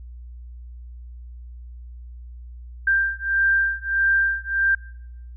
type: beating tone pair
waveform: sine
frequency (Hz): 1581 / 1582.6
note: G6 / G6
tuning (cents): +14 / +16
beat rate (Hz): 1.6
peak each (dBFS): -21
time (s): 2.87-4.75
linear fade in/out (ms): 5
effects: noise-tail reverb RT60 0.8 s tail -23 dB re dry + added 60 Hz sine -36 dBFS peak until 5.36 s